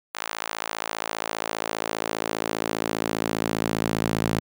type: tone with high-pass filter sweep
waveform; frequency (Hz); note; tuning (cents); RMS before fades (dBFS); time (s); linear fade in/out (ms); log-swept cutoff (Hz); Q
sawtooth; 55; A1; 0; -28; 0.14-4.4; 10; 1100 to 150; 0.96
effects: none